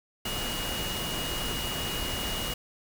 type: tone in noise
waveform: sine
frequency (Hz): 2881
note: F#7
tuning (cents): -47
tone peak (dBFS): -35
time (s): 0.25-2.54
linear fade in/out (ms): 5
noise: pink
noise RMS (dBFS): -33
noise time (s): 0.25-2.54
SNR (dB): -5
effects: none